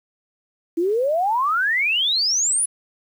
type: exponential sweep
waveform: sine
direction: up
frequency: 322.8 to 10310 Hz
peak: -17 dBFS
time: 0.77-2.66 s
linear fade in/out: 10 ms
effects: 8-bit